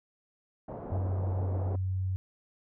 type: low-pass noise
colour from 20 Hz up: white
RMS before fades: -40 dBFS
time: 0.68-1.76 s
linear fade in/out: 5 ms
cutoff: 730 Hz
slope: 24 dB/octave
type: tone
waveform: sine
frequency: 93.9 Hz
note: F#2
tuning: 26 cents sharp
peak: -28 dBFS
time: 0.92-2.16 s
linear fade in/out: 0 ms
effects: none